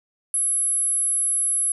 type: tone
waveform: sine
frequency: 10840 Hz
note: E9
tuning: 47 cents sharp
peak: -19 dBFS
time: 0.34-1.72 s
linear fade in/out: 2 ms
effects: none